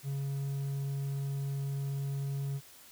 triangle tone, 138.59 Hz, C#3, in tune, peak -30 dBFS, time 0.03-2.61 s, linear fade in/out 50 ms, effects white hiss -55 dBFS RMS until 2.91 s

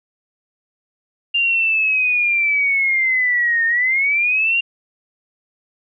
sine linear two-way sweep, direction down then up, 2800 to 1823 to 2800 Hz, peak -14 dBFS, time 1.34-4.61 s, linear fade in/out 10 ms, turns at 3.66 s, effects none

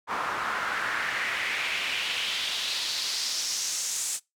pink noise with band-pass filter sweep, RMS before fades -30 dBFS, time 0.07-4.2 s, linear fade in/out 50 ms, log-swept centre 1100 to 7800 Hz, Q 2.6, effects noise-tail reverb RT60 0.2 s tail -23 dB re dry

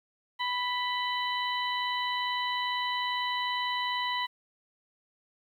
harmonic tone with a mistuned harmonic, 987.8 Hz, B5, in tune, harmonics 1 / 2 / 3 / 4, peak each -31 / -34 / -36 / -37 dBFS, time 0.39-4.27 s, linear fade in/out 20 ms, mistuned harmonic 3, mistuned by +33 cents, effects 10-bit

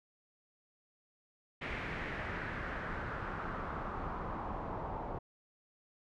pink noise with low-pass filter sweep, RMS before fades -40 dBFS, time 1.61-5.19 s, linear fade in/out 10 ms, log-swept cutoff 2200 to 840 Hz, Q 2.6, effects none

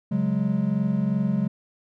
triangle chord, C# suspended fourth, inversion none, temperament equal, 138.59 / 185 / 207.7 Hz, C#3 / F#3 / G#3, 0 / 0 / 0 cents, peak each -26 / -23 / -22 dBFS, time 0.11-1.48 s, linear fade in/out 10 ms, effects none

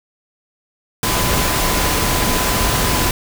sine tone in noise, 1009 Hz, B5, 37 cents sharp, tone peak -26 dBFS, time 1.03-3.11 s, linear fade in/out 2 ms, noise pink, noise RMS -17 dBFS, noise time 1.03-3.11 s, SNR -12 dB, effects none

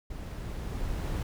brown noise with level ramp, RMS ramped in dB -39 to -31 dBFS, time 0.1-1.23 s, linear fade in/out 5 ms, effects none

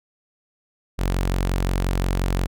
sawtooth tone, 45.66 Hz, F#1, 22 cents flat, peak -16 dBFS, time 0.98-2.47 s, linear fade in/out 20 ms, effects none

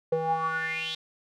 square tone with band-pass filter sweep, 161.4 Hz, E3, 36 cents flat, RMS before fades -29 dBFS, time 0.12-0.95 s, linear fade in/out 5 ms, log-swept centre 510 to 3700 Hz, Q 7.8, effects none

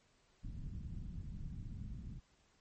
pink low-pass noise, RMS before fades -45 dBFS, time 0.43-2.2 s, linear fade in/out 20 ms, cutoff 200 Hz, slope 24 dB/octave, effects pink hiss -72 dBFS RMS until 2.6 s + MP3 32 kbps

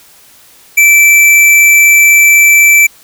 square tone, 2328 Hz, D7, 16 cents flat, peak -3 dBFS, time 0.77-2.87 s, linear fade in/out 10 ms, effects white hiss -41 dBFS RMS until 3.03 s

